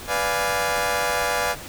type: chord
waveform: 20% pulse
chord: B diminished seventh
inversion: none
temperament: equal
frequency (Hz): 493.9 / 587.3 / 698.5 / 830.6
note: B4 / D5 / F5 / Ab5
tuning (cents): 0 / 0 / 0 / 0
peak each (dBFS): -22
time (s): 0.07-1.56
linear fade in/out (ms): 50
effects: pink hiss -37 dBFS RMS until 1.68 s